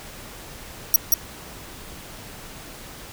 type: tone with echo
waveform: 5% pulse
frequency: 5750 Hz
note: F8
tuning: 50 cents sharp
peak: -5 dBFS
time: 0.94-0.96 s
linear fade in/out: 2 ms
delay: 180 ms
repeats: 1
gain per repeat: -2 dB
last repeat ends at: 1.14 s
effects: pink hiss -40 dBFS RMS until 3.12 s